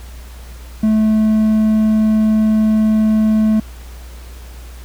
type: tone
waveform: triangle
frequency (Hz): 217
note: A3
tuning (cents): -24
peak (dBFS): -8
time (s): 0.83-3.6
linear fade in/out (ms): 5
effects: added 60 Hz sine -31 dBFS peak until 4.84 s + pink hiss -42 dBFS RMS until 4.84 s